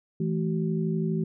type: tone cluster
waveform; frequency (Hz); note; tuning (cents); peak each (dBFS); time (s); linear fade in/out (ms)
sine; 164.6 / 216.9 / 378.4; E3 / A3 / F#4; -2 / -25 / +39; -26 / -30 / -32; 0.2-1.24; 5
effects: none